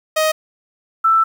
sawtooth / sine tone pair in turn, 626 / 1326.4 Hz, D#5 / E6, +10 / +10 cents, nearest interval octave + minor second, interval 1300 cents, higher second, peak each -10 dBFS, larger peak neither, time 0.16-0.32 / 1.04-1.24 s, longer second, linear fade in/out 10 ms, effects 8-bit

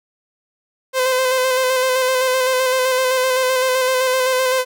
sawtooth tone with vibrato, 515 Hz, C5, 28 cents flat, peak -11 dBFS, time 0.93-4.65 s, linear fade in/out 50 ms, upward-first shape square, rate 7.8 Hz, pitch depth 23 cents each way, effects none

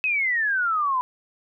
sine exponential sweep, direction down, 2586 to 987.8 Hz, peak -20 dBFS, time 0.04-1.01 s, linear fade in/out 0 ms, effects none

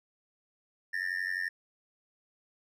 triangle tone with amplitude modulation, 1804 Hz, A6, 43 cents sharp, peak -25 dBFS, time 0.93-1.49 s, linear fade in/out 10 ms, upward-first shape sine, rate 91.6 Hz, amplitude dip 95%, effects none

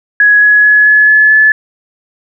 sine tone with pitch steps, 1674 / 1684.7 / 1695.4 / 1706.2 / 1717.1 / 1728 Hz, G#6 / G#6 / G#6 / G#6 / A6 / A6, +13 / +24 / +35 / +46 / -43 / -32 cents, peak -3 dBFS, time 0.2-1.52 s, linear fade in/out 2 ms, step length 220 ms, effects none

